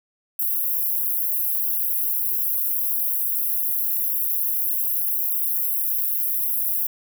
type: high-pass noise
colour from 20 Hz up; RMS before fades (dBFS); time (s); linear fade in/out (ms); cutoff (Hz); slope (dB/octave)
white; -23; 0.39-6.87; 5; 11000; 96
effects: none